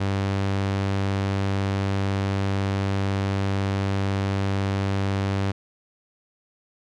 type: tone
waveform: sawtooth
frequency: 98 Hz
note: G2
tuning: in tune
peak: -18 dBFS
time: 0-5.52 s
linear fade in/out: 10 ms
effects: low-pass 5000 Hz 12 dB/octave